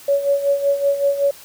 sine tone with tremolo, 562 Hz, C#5, 24 cents sharp, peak -12 dBFS, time 0.08-1.31 s, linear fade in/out 5 ms, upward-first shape sine, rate 5.3 Hz, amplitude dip 70%, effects white hiss -42 dBFS RMS until 1.44 s

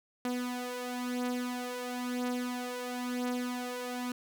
sawtooth beating tone pair, 246.9 / 247.89 Hz, B3 / B3, 0 / +7 cents, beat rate 0.99 Hz, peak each -34 / -31 dBFS, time 0.25-4.12 s, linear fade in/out 2 ms, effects none

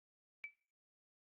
sine tone with exponential decay, 2311 Hz, D7, 28 cents flat, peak -39 dBFS, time 0.44-0.54 s, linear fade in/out 0 ms, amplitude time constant 21 ms, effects noise-tail reverb RT60 0.4 s tail -17 dB re dry + Opus 48 kbps

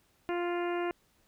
harmonic tone, 349.2 Hz, F4, in tune, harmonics 1 / 2 / 3 / 4 / 5 / 6 / 7 / 8, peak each -31 / -37 / -41 / -43 / -45 / -47 / -48 / -49 dBFS, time 0.29-0.91 s, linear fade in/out 0 ms, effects pink hiss -69 dBFS RMS until 1.27 s

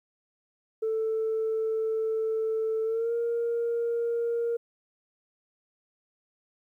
sine tone with pitch glide, 442.3 to 467.8 Hz, A4 to A#4, +9 to +6 cents, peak -24 dBFS, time 0.82-4.57 s, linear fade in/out 10 ms, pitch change +97 cents, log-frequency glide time 2.84-3.13 s, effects tanh soft clip ceiling -22 dBFS + 11-bit

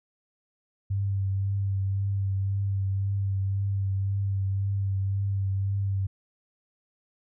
sine tone with vibrato, 98 Hz, G2, in tune, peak -24 dBFS, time 0.9-6.07 s, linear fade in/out 10 ms, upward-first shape triangle, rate 1.9 Hz, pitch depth 26 cents each way, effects none

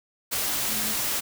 sine tone in noise, 216.3 Hz, A3, 29 cents flat, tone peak -37 dBFS, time 0.68-0.95 s, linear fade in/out 20 ms, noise white, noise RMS -27 dBFS, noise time 0.31-1.21 s, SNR -13 dB, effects none

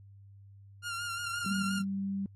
sawtooth tone with vibrato, 1396.9 Hz, F6, in tune, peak -31 dBFS, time 0.82-1.83 s, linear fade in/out 50 ms, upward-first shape sine, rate 5.7 Hz, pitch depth 36 cents each way
sine tone with pitch glide, 194.5 to 196.31 Hz, G3 to G3, -13 to +3 cents, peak -31 dBFS, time 1.46-2.26 s, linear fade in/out 2 ms, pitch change +16 cents, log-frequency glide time 1.64-2.1 s
effects added 99 Hz sine -51 dBFS peak until 2.35 s + AAC 32 kbps

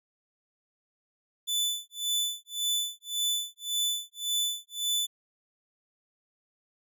sawtooth tone with tremolo, 3495 Hz, A7, 12 cents flat, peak -22 dBFS, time 1.47-5.07 s, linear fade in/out 20 ms, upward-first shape sine, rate 1.8 Hz, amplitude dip 100%, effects none

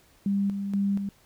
sine tone with tremolo, 199 Hz, G3, 26 cents sharp, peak -22 dBFS, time 0.26-1.09 s, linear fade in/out 2 ms, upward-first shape square, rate 2.1 Hz, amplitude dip 50%, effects pink hiss -60 dBFS RMS until 1.25 s

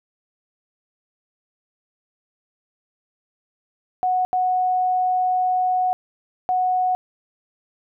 sine tone bursts at uneven times, 736 Hz, F#5, 9 cents flat, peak -17 dBFS, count 3, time 4.03-4.25 / 4.33-5.93 / 6.49-6.95 s, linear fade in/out 0 ms, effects none

